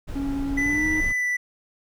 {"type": "noise", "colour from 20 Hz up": "brown", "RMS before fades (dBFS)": -31, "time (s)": [0.07, 1.13], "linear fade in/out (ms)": 20}
{"type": "tone with pitch glide", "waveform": "triangle", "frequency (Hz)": [277.2, 311.1], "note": ["C#4", "D#4"], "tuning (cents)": [0, 0], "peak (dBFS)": -23, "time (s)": [0.15, 1.01], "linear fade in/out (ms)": 10, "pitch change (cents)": 200, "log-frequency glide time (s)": [0.57, 0.87]}
{"type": "tone with vibrato", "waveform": "triangle", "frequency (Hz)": 1987, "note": "B6", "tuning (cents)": 10, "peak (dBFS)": -20, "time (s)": [0.57, 1.37], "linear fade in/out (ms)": 10, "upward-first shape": "sine", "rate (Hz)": 2.4, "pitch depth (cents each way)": 11}
{"effects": []}